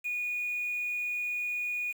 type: tone with quantisation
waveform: sine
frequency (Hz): 2456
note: D#7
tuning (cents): -23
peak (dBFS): -30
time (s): 0.04-1.93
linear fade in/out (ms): 20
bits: 8
effects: none